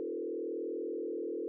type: tone with frequency modulation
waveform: sine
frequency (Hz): 397.5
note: G4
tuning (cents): +24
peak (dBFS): -34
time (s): 0-1.48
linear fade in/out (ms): 0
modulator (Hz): 40.6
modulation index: 2.1
effects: none